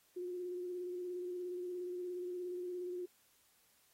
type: tone with vibrato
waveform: sine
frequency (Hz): 358.4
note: F4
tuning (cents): +45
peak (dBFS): -39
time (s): 0.16-3.06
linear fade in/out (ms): 10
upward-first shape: square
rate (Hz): 17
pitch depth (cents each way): 21
effects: white hiss -71 dBFS RMS until 3.93 s + AAC 48 kbps